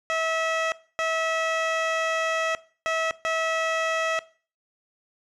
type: tone bursts at uneven times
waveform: 15% pulse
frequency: 648 Hz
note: E5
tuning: 30 cents flat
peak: -17 dBFS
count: 4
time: 0.1-0.72 / 0.99-2.55 / 2.86-3.11 / 3.25-4.19 s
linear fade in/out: 0 ms
effects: noise-tail reverb RT60 0.4 s tail -19 dB re dry + low-pass 5000 Hz 12 dB/octave